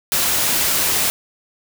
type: noise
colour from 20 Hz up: white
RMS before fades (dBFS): -18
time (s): 0.12-1.1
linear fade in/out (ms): 0
effects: none